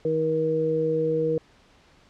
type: harmonic tone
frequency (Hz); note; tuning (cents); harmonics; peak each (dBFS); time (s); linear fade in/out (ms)
158.7; D#3; +35; 1 / 2 / 3; -30 / -30 / -22; 0.05-1.38; 2
effects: pink hiss -57 dBFS RMS until 2.09 s + low-pass 5000 Hz 12 dB/octave